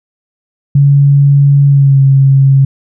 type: tone with pitch glide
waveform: sine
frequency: 141.1 to 136.14 Hz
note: C#3 to C#3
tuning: +31 to -31 cents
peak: -3 dBFS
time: 0.75-2.65 s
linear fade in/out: 5 ms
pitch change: -62 cents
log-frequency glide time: 1.67-2.01 s
effects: none